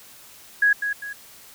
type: tone with echo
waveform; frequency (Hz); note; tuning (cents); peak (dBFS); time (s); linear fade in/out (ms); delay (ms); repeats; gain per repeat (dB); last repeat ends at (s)
sine; 1661.2; G#6; 0; -14; 0.62-0.73; 5; 200; 2; -8; 1.13
effects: white hiss -47 dBFS RMS until 1.54 s